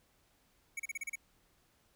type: tone bursts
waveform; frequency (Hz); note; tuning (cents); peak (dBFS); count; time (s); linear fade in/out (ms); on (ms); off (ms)
square; 2236; C#7; +14; -37; 7; 0.77-1.156; 5; 26; 34
effects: pink hiss -71 dBFS RMS until 1.95 s